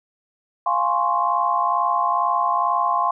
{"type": "chord", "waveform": "sine", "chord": "Db major seventh", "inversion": "first", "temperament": "equal", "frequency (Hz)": [698.5, 830.6, 1046.5, 1108.7], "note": ["F5", "Ab5", "C6", "Db6"], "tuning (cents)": [0, 0, 0, 0], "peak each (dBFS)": [-24, -25, -20, -25], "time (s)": [0.66, 3.11], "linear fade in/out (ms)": 5, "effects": []}